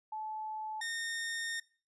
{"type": "tone pair in turn", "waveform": ["sine", "sawtooth"], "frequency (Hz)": [866, 1835], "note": ["A5", "A#6"], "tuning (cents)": [-28, -28], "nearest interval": "octave + minor second", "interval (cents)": 1300, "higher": "second", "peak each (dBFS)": [-37, -32], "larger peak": "second", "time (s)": [[0.12, 0.81], [0.81, 1.6]], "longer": "second", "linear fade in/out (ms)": 5, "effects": ["noise-tail reverb RT60 0.4 s tail -21 dB re dry", "resampled to 24000 Hz"]}